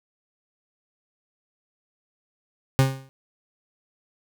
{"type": "tone with exponential decay", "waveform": "40% pulse", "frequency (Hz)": 133.6, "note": "C3", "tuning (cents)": 36, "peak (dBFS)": -11, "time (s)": [2.79, 3.09], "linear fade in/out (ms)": 0, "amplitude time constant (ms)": 64, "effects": []}